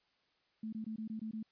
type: tone bursts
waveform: sine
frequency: 219.3 Hz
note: A3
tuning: 6 cents flat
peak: -38 dBFS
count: 7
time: 0.63-1.429 s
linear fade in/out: 5 ms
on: 97 ms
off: 20 ms
effects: white hiss -75 dBFS RMS until 1.51 s + resampled to 11025 Hz